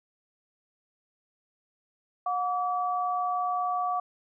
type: tone pair together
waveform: sine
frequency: 723.8 / 1149 Hz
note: F#5 / D6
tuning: -38 / -38 cents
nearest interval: minor sixth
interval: 800 cents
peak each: -28 / -29 dBFS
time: 2.26-4 s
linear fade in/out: 5 ms
effects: none